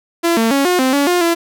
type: tone with pitch steps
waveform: sawtooth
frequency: 338.5 / 226.3 / 277.3 / 359.2 / 260 / 283.5 / 354.8 / 337.8 Hz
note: E4 / A3 / C#4 / F4 / C4 / C#4 / F4 / E4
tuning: +46 / +49 / +1 / +49 / -11 / +39 / +27 / +42 cents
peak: -8 dBFS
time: 0.23-1.35 s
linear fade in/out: 20 ms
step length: 140 ms
effects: none